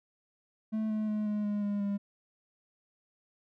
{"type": "tone with pitch steps", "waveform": "triangle", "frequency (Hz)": [218, 215.1, 212.3, 209.5, 206.7, 204, 201.3], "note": ["A3", "A3", "G#3", "G#3", "G#3", "G#3", "G3"], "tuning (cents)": [-16, -39, 38, 15, -8, -31, 46], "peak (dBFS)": -27, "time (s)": [0.72, 1.98], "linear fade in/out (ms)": 20, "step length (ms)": 180, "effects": []}